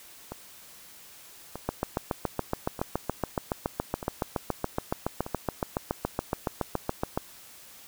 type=two click trains; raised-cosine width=1 ms; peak=-12 / -21 dBFS; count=40 / 5; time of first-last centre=1.69-7.175 / 0.32-5.264 s; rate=7.11 / 0.809 Hz; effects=white hiss -50 dBFS RMS until 7.87 s

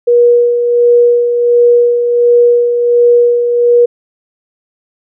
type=tone with tremolo; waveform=sine; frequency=479.7 Hz; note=A#4; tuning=50 cents sharp; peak=-3 dBFS; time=0.07-3.86 s; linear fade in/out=10 ms; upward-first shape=sine; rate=1.4 Hz; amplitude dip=50%; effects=none

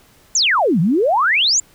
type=exponential two-way sweep; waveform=sine; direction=down then up; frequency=7459 to 152.4 to 7459 Hz; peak=-12 dBFS; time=0.35-1.6 s; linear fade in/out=5 ms; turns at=0.8 s; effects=pink hiss -51 dBFS RMS until 1.74 s

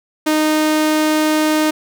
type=tone; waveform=sawtooth; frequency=308.6 Hz; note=D#4; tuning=14 cents flat; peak=-9 dBFS; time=0.26-1.71 s; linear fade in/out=10 ms; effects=none

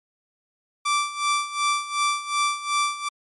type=tone with tremolo; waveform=sawtooth; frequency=1170 Hz; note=D6; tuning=7 cents flat; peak=-15 dBFS; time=0.85-3.09 s; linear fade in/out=10 ms; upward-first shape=sine; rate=2.7 Hz; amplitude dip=80%; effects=MP3 48 kbps

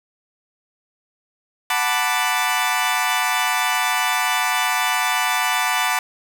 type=chord; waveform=20% pulse; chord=B minor seventh; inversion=second; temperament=equal; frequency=740 / 880 / 987.8 / 1174.7 Hz; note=F#5 / A5 / B5 / D6; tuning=0 / 0 / 0 / 0 cents; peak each=-19 dBFS; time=1.7-5.99 s; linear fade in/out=2 ms; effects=none

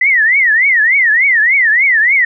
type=tone with vibrato; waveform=sine; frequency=1958 Hz; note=B6; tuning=15 cents flat; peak=-7 dBFS; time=0.01-2.25 s; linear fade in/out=5 ms; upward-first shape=triangle; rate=3.4 Hz; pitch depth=270 cents each way; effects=none

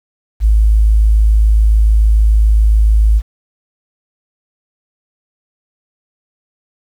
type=tone; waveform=sine; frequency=53.5 Hz; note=A1; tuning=48 cents flat; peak=-6 dBFS; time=0.4-3.22 s; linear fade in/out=50 ms; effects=7-bit

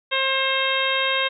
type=harmonic tone; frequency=533 Hz; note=C5; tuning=32 cents sharp; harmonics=1 / 2 / 3 / 4 / 5 / 6 / 7; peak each=-27 / -27 / -27 / -27 / -27 / -27 / -27 dBFS; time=0.11-1.29 s; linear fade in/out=20 ms; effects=none

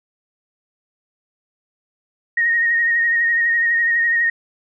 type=tone with vibrato; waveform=sine; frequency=1864.7 Hz; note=A#6; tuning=in tune; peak=-14 dBFS; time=2.37-4.3 s; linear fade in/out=5 ms; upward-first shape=sine; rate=12 Hz; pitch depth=28 cents each way; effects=none

